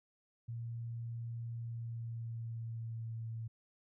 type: tone with pitch glide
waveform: sine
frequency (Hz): 116.54 to 113.29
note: A#2 to A#2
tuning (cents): 0 to -49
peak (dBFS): -39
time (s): 0.48-3.48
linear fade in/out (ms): 10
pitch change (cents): -49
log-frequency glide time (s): 1.56-3.29
effects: none